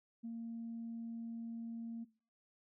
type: tone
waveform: sine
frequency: 230.1 Hz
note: A#3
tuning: 22 cents flat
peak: -40 dBFS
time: 0.23-2.05 s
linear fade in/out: 20 ms
effects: noise-tail reverb RT60 0.4 s tail -21 dB re dry + tanh soft clip ceiling -37 dBFS